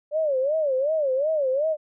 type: tone with vibrato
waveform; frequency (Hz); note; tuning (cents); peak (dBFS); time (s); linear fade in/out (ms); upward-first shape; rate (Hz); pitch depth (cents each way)
sine; 574; D5; -40; -20; 0.11-1.77; 50; sine; 2.7; 190
effects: none